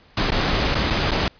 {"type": "noise with dropouts", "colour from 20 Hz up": "pink", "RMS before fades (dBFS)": -20, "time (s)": [0.17, 1.28], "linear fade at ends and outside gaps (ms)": 2, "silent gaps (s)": [[0.306, 0.319], [0.746, 0.752], [0.902, 0.906], [1.109, 1.116]], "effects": ["pink hiss -53 dBFS RMS until 1.39 s", "resampled to 11025 Hz"]}